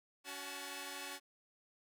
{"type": "tone cluster", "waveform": "5% pulse", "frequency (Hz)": [281.9, 371.7, 866], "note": ["C#4", "F#4", "A5"], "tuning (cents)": [29, 8, -28], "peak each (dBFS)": [-37, -37, -36], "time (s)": [0.24, 1.2], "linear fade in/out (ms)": 50, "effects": []}